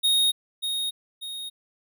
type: tone with echo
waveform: square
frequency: 3729 Hz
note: A#7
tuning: in tune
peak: -19 dBFS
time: 0.03-0.32 s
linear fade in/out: 20 ms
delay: 590 ms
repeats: 2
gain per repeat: -7 dB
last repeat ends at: 1.5 s
effects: none